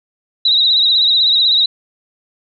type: tone with vibrato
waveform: sine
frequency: 3860 Hz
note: B7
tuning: 40 cents flat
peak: -9 dBFS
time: 0.45-1.66 s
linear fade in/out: 5 ms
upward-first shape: triangle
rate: 16 Hz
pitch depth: 83 cents each way
effects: none